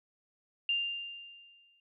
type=tone with exponential decay; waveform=sine; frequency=2794 Hz; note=F7; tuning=in tune; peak=-26 dBFS; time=0.69-1.8 s; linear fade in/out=2 ms; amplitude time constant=240 ms; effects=none